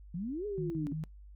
sine exponential two-way sweep, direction up then down, 160 to 425.5 to 274.6 Hz, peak -34 dBFS, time 0.14-0.93 s, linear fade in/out 5 ms, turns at 0.46 s
sine tone bursts, 156.5 Hz, D#3, 10 cents sharp, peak -34 dBFS, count 3, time 0.58-1.038 s, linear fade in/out 0 ms, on 120 ms, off 49 ms
effects noise-tail reverb RT60 0.2 s tail -26 dB re dry + added 50 Hz sine -49 dBFS peak until 1.35 s

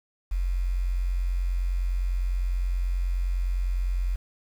sine tone with quantisation, 44.84 Hz, F1, 46 cents sharp, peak -23 dBFS, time 0.31-4.16 s, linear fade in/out 10 ms, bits 8, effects none

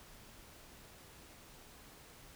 silence, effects pink hiss -57 dBFS RMS until 2.35 s

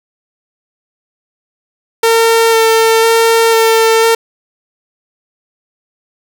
sawtooth tone with vibrato, 452.7 Hz, A4, 49 cents sharp, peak -3 dBFS, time 2.03-4.15 s, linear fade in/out 5 ms, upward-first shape square, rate 1 Hz, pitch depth 11 cents each way, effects none

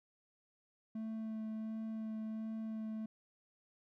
triangle tone with vibrato, 220 Hz, A3, in tune, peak -37 dBFS, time 0.95-3.06 s, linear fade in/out 5 ms, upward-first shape sine, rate 1.4 Hz, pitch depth 11 cents each way, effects none

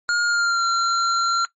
square tone with pitch glide, 1422 to 1371.2 Hz, F6 to F6, +31 to -32 cents, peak -18 dBFS, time 0.09-1.45 s, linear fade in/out 0 ms, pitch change -63 cents, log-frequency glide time 0.24-0.65 s, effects noise-tail reverb RT60 0.1 s tail -19 dB re dry + MP3 32 kbps

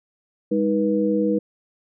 sine tone cluster, 203.1 / 314.5 / 485.3 Hz, G#3 / D#4 / B4, -38 / +19 / -30 cents, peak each -22 dBFS, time 0.51-1.39 s, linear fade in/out 10 ms, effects none

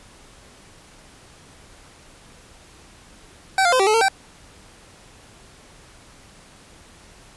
25% pulse tone with pitch steps, 768 / 700 / 513 / 387.3 / 430 / 454 / 775 Hz, G5 / F5 / C5 / G4 / A4 / A#4 / G5, -36 / +4 / -34 / -21 / -40 / -46 / -20 cents, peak -11 dBFS, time 3.58-4.084 s, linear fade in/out 2 ms, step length 72 ms, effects pink hiss -48 dBFS RMS until 7.36 s + resampled to 24000 Hz

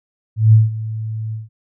sine tone with ADSR envelope, 110 Hz, A2, in tune, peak -4 dBFS, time 0.36-1.49 s, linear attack 170 ms, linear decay 170 ms, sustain -17 dB, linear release 160 ms, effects none

